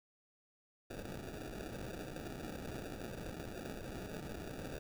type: noise with sample-and-hold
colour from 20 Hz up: blue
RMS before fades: -45 dBFS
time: 0.9-4.79 s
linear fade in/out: 10 ms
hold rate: 1050 Hz
effects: none